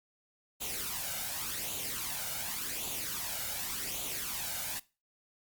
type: noise with flanger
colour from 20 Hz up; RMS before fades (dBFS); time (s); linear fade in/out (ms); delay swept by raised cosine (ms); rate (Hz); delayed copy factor
white; -37; 0.6-4.8; 20; 0.28 to 1.38; 0.88; +0.6
effects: noise-tail reverb RT60 0.3 s tail -20 dB re dry + Opus 48 kbps

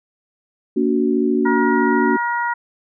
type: chord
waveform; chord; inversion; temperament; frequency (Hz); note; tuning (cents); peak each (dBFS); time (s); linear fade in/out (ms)
sine; Bb augmented; none; equal with one note detuned; 233.1 / 287 / 370; Bb3 / D4 / F#4; 0 / -40 / 0; -19; 0.76-2.17; 10
type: harmonic tone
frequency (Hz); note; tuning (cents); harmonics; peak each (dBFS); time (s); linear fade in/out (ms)
475.8; A#4; +35; 2 / 3 / 4; -20 / -24 / -26; 1.45-2.54; 10
effects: none

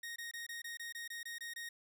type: tone bursts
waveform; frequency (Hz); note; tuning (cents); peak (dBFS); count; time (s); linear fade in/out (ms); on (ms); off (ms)
sawtooth; 1864.7; A#6; 0; -39; 11; 0.03-1.69; 5; 130; 23
effects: none

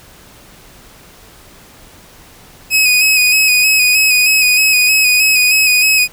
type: tone with vibrato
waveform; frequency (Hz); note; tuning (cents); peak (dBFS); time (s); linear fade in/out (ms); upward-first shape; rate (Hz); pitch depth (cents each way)
sawtooth; 2520; D#7; +21; -5; 2.7-6.08; 50; square; 3.2; 28
effects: pink hiss -41 dBFS RMS until 6.12 s

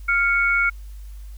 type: tone pair together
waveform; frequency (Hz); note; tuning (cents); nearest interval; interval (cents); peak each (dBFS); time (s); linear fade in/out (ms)
sine; 1396.9 / 2217; F6 / C#7; 0 / 0; minor sixth; 800; -19; 0.08-0.7; 10
effects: added 50 Hz sine -34 dBFS peak until 1.37 s + white hiss -56 dBFS RMS until 1.37 s

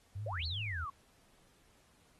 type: tone with vibrato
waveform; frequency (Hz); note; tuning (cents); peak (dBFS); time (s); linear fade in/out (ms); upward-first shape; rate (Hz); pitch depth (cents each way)
sine; 92.5; F#2; 0; -38; 0.15-0.85; 10; sine; 2.6; 250
type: exponential two-way sweep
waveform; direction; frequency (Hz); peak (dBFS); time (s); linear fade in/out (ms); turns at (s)
sine; up then down; 491.8 to 4527 to 1066; -38; 0.26-0.9; 5; 0.46
effects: pink hiss -68 dBFS RMS until 2.19 s + AAC 32 kbps

